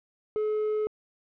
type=tone with quantisation; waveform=triangle; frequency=427.5 Hz; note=A4; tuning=50 cents flat; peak=-23 dBFS; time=0.36-0.87 s; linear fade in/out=0 ms; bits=8; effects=low-pass 2000 Hz 12 dB/octave